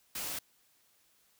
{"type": "noise", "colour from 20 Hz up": "white", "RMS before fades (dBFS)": -38, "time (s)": [0.15, 0.39], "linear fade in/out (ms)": 5, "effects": ["white hiss -69 dBFS RMS until 1.39 s"]}